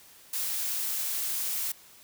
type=noise; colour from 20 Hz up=blue; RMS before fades=-31 dBFS; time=0.33-1.72 s; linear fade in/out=5 ms; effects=white hiss -54 dBFS RMS until 2.03 s